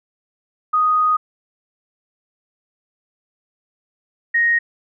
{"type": "tone pair in turn", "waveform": "sine", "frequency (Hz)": [1244.5, 1869.3], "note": ["D#6", "A#6"], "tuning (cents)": [0, 4], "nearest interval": "perfect fifth", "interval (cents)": 704, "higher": "second", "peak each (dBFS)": -13, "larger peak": "neither", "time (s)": [[0.73, 1.17], [4.34, 4.59]], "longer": "first", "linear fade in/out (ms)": 10, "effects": []}